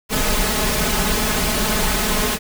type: noise with comb filter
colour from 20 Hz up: pink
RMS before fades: -19 dBFS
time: 0.09-2.39 s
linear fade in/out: 50 ms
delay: 4.7 ms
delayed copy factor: +0.85
effects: none